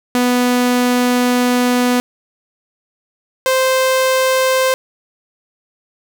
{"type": "tone pair in turn", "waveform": "sawtooth", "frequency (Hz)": [246.9, 521.2], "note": ["B3", "C5"], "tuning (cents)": [0, -7], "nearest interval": "octave + minor second", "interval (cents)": 1293, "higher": "second", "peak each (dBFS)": -8, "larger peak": "neither", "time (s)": [[0.15, 2], [3.46, 4.74]], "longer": "first", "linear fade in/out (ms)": 0, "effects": []}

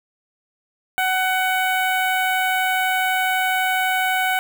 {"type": "tone with notch filter", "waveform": "15% pulse", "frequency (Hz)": 748, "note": "F#5", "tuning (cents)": 19, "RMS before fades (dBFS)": -20, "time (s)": [0.98, 4.39], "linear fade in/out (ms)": 0, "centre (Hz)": 5600, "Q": 0.59, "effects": ["7-bit"]}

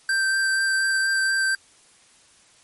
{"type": "tone with vibrato", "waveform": "square", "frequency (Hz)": 1566, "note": "G6", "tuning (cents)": -2, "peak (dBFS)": -20, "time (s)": [0.09, 1.55], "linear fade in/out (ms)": 2, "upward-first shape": "sine", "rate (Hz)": 4.2, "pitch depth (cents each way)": 10, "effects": ["white hiss -55 dBFS RMS until 2.63 s", "MP3 48 kbps"]}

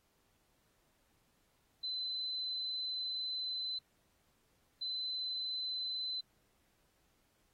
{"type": "tone bursts at uneven times", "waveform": "sine", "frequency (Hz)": 4039, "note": "B7", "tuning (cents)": 38, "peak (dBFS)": -36, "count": 2, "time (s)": [[1.83, 3.79], [4.81, 6.21]], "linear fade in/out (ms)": 10, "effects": ["pink hiss -75 dBFS RMS until 7.53 s", "AAC 48 kbps"]}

